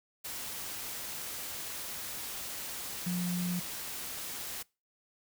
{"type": "tone in noise", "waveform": "sine", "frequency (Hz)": 177.7, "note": "F3", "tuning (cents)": 30, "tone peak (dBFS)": -30, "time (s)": [3.06, 3.6], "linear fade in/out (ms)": 10, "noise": "white", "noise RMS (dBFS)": -40, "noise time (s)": [0.24, 4.63], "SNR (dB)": 7, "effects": ["noise-tail reverb RT60 0.3 s tail -25 dB re dry"]}